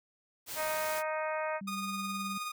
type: noise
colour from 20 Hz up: white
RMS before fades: -40 dBFS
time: 0.46-1.03 s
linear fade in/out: 50 ms
type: harmonic tone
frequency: 311.1 Hz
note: D#4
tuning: in tune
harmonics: 2 / 3 / 4 / 5 / 6 / 7 / 8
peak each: -34 / -38 / -40 / -42 / -44 / -45 / -46 dBFS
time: 0.55-1.61 s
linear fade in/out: 50 ms
type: tone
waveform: sine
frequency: 196 Hz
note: G3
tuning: in tune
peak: -38 dBFS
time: 1.61-2.38 s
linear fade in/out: 5 ms
type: tone with tremolo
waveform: sawtooth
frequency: 1232 Hz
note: D#6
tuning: 17 cents flat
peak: -30 dBFS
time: 1.67-2.52 s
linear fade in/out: 10 ms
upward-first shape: triangle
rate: 19 Hz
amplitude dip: 45%
effects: none